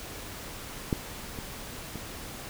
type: clicks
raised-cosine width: 3 ms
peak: -12 / -24 / -26 dBFS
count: 3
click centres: 0.928 / 1.388 / 1.957 s
effects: pink hiss -41 dBFS RMS until 2.49 s